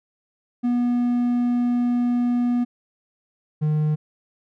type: tone pair in turn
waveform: triangle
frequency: 242.8 / 152.59 Hz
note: B3 / D#3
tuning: -29 / -33 cents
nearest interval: minor sixth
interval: 804 cents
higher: first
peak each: -16 dBFS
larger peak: neither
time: 0.63-2.65 / 3.61-3.96 s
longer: first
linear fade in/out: 20 ms
effects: none